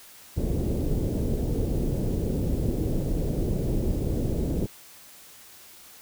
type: low-pass noise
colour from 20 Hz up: pink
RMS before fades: -26 dBFS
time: 0.36-4.67 s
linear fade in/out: 20 ms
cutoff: 470 Hz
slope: 24 dB/octave
effects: white hiss -49 dBFS RMS until 6.01 s